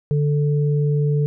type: tone pair together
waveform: sine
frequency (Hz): 146.83 / 440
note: D3 / A4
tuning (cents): 0 / 0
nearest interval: octave + perfect fifth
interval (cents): 1900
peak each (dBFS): -16 / -25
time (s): 0.11-1.26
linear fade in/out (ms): 0
effects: none